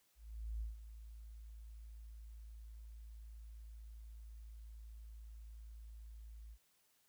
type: tone with ADSR envelope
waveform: sine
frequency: 55 Hz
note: A1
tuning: in tune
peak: -38 dBFS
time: 0.15-6.58 s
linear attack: 460 ms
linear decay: 150 ms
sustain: -12 dB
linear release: 57 ms
effects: white hiss -75 dBFS RMS until 7.08 s